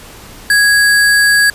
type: tone with sample-and-hold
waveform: sine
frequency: 1661.2 Hz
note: G#6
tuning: in tune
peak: -6 dBFS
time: 0.5-1.5 s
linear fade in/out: 2 ms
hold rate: 6300 Hz
effects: pink hiss -35 dBFS RMS until 1.54 s + resampled to 32000 Hz